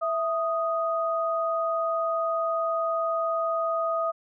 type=tone pair together; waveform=sine; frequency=659.3 / 1244.6 Hz; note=E5 / D#6; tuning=0 / 0 cents; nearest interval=major seventh; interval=1100 cents; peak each=-26 / -27 dBFS; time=0.01-4.12 s; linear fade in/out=20 ms; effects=none